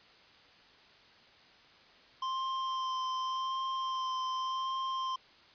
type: tone with vibrato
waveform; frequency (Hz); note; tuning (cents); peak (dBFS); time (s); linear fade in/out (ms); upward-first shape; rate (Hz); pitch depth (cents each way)
square; 1046.5; C6; 0; -33; 2.22-5.16; 5; sine; 0.87; 13
effects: white hiss -59 dBFS RMS until 5.54 s + resampled to 11025 Hz